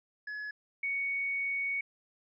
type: tone pair in turn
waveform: triangle / sine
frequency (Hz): 1697 / 2229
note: G#6 / C#7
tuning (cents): +37 / +9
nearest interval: perfect fourth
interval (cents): 472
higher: second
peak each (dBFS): -35 / -30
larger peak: second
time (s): 0.27-0.51 / 0.83-1.81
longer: second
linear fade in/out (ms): 5
effects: resampled to 16000 Hz